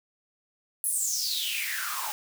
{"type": "noise with high-pass filter sweep", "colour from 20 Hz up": "white", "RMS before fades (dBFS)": -30, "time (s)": [0.84, 2.12], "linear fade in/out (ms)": 0, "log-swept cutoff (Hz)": [11000, 810], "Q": 8.4, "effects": []}